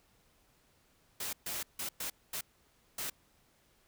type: noise bursts at uneven times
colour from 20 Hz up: white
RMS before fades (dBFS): -38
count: 6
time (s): 1.2-1.33 / 1.46-1.63 / 1.79-1.89 / 2-2.1 / 2.33-2.41 / 2.98-3.1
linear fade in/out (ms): 5
effects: pink hiss -69 dBFS RMS until 3.87 s